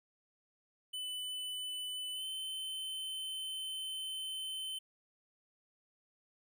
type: tone with pitch glide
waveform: square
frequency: 3001 to 3068 Hz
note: F#7 to G7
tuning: +24 to -38 cents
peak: -39 dBFS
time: 0.93-4.79 s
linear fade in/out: 10 ms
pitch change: +38 cents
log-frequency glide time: 2.13-2.24 s
effects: none